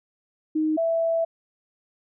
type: tone pair in turn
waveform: sine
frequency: 311.3 / 660.9 Hz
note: D#4 / E5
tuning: +1 / +4 cents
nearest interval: octave + minor second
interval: 1303 cents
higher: second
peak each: -20 dBFS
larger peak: neither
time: 0.55-0.77 / 0.77-1.25 s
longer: second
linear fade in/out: 10 ms
effects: none